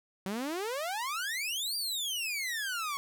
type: exponential two-way sweep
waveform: sawtooth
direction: up then down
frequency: 184 to 4796 to 1093 Hz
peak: -29 dBFS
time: 0.26-2.97 s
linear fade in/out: 0 ms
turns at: 1.76 s
effects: none